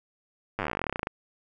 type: slowing click train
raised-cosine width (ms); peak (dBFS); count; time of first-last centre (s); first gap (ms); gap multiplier
0.5; -14; 24; 0.59-1.071; 9; 1.07
effects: none